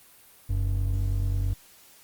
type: tone pair together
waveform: triangle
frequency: 45.36 / 94.6 Hz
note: F#1 / F#2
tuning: -34 / +39 cents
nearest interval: octave + minor second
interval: 1273 cents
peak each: -24 dBFS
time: 0.49-1.54 s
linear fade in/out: 10 ms
effects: white hiss -54 dBFS RMS until 2.03 s + Opus 32 kbps